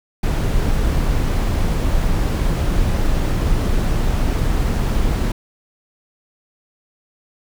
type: noise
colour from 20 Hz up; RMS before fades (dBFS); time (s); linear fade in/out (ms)
brown; -17; 0.23-5.32; 5
effects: none